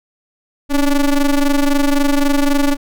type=ring-modulated tone; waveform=square; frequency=144.9 Hz; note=D3; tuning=23 cents flat; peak=-9 dBFS; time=0.69-2.77 s; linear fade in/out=50 ms; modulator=133 Hz; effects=none